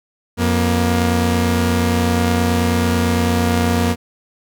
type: tone pair together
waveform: sawtooth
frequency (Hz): 88.74 / 236.9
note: F2 / A#3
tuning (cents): +28 / +28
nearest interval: octave + perfect fourth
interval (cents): 1700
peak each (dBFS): -13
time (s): 0.37-3.96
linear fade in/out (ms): 50
effects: none